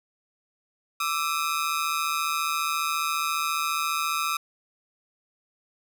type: ring-modulated tone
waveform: sawtooth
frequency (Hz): 1250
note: D#6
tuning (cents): +8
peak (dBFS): -18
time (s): 1-4.37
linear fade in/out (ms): 5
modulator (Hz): 77.3
effects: none